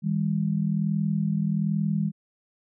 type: tone pair together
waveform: sine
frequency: 159.87 / 201.1 Hz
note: D#3 / G3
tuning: +47 / +44 cents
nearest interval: major third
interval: 397 cents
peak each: -25 dBFS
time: 0.02-2.12 s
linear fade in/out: 50 ms
effects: none